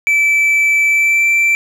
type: tone with pitch glide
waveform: triangle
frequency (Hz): 2317 to 2341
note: D7 to D7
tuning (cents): -24 to -6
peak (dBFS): -8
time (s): 0.07-1.55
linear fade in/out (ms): 0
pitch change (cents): +18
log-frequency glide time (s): 0.88-1.27
effects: none